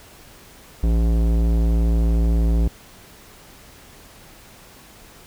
sine tone with tanh clipping, 56.4 Hz, A1, 44 cents sharp, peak -17 dBFS, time 0.83-2.68 s, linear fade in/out 5 ms, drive 17 dB, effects pink hiss -46 dBFS RMS until 5.26 s

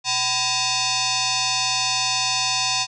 sine tone with frequency modulation, 760 Hz, F#5, 46 cents sharp, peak -19 dBFS, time 0.04-2.87 s, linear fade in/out 50 ms, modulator 881 Hz, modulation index 6.8, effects none

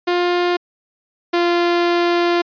sawtooth tone pair in turn, 352.9 / 346.6 Hz, F4 / F4, +18 / -13 cents, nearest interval unison, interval 31 cents, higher first, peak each -11 / -10 dBFS, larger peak second, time 0.07-0.57 / 1.33-2.42 s, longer second, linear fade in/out 10 ms, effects resampled to 11025 Hz

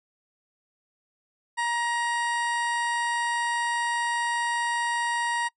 harmonic tone with a mistuned harmonic, 945 Hz, A#5, 23 cents sharp, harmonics 1 / 2 / 3 / 4 / 5 / 6 / 8 / 9 / 10, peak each -26 / -29 / -40 / -42 / -43 / -48 / -43 / -42 / -49 dBFS, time 1.57-5.49 s, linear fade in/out 20 ms, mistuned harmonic 5, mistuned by -24 cents, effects noise-tail reverb RT60 0.1 s tail -24 dB re dry

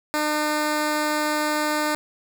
10% pulse tone, 302.2 Hz, D4, 50 cents sharp, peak -13 dBFS, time 0.14-1.95 s, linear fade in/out 0 ms, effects none

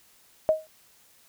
sine tone with exponential decay, 628 Hz, D#5, 16 cents sharp, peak -14 dBFS, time 0.49-0.67 s, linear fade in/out 0 ms, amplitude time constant 38 ms, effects white hiss -59 dBFS RMS until 1.28 s

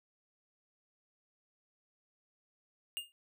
square tone with exponential decay, 2827 Hz, F7, 20 cents sharp, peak -33 dBFS, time 2.97-3.12 s, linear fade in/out 0 ms, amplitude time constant 32 ms, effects none

